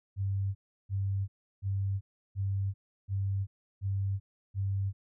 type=tone bursts; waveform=sine; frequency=98 Hz; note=G2; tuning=in tune; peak=-28 dBFS; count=7; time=0.16-4.93 s; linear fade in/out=50 ms; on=390 ms; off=340 ms; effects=none